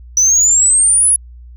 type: exponential sweep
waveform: sine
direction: up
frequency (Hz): 5920 to 10548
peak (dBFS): -6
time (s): 0.17-1.16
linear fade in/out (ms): 2
effects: tanh soft clip ceiling -5 dBFS + added 60 Hz sine -33 dBFS peak until 1.56 s